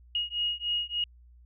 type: beating tone pair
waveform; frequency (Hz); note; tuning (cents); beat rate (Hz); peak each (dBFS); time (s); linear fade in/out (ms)
sine; 2876 / 2879.4; F#7 / F#7; -50 / -48; 3.4; -31; 0.15-1.04; 2
effects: added 60 Hz sine -52 dBFS peak until 1.45 s